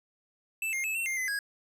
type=tone with pitch steps; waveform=square; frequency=2643 / 2123 / 2602 / 2709 / 2110 / 2032 / 1650 Hz; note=E7 / C7 / E7 / E7 / C7 / B6 / G#6; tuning=+4 / +25 / -23 / +47 / +14 / +49 / -12 cents; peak=-30 dBFS; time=0.62-1.39 s; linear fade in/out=2 ms; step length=110 ms; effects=resampled to 32000 Hz + 12-bit